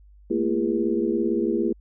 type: tone cluster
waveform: sine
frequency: 217.5 / 235.1 / 337.7 / 404.4 / 476.2 Hz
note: A3 / A#3 / E4 / G#4 / A#4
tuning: -20 / +15 / +42 / -46 / +37 cents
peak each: -30 / -27 / -24 / -26 / -33 dBFS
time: 0.3-1.73 s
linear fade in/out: 10 ms
effects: added 50 Hz sine -48 dBFS peak until 1.8 s